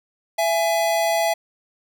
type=tone pair together; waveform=square; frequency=669 / 833.6 Hz; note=E5 / G#5; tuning=+25 / +6 cents; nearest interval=major third; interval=381 cents; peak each=-20 / -24 dBFS; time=0.38-1.34 s; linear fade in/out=10 ms; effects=none